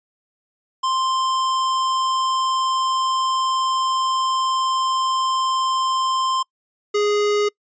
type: tone pair in turn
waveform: square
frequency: 1046.5 / 414.6 Hz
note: C6 / G#4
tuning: 0 / -3 cents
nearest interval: octave + major third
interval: 1603 cents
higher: first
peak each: -19 / -17 dBFS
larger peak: second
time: 0.83-6.43 / 6.94-7.49 s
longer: first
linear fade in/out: 10 ms
effects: noise-tail reverb RT60 0.1 s tail -26 dB re dry + resampled to 16000 Hz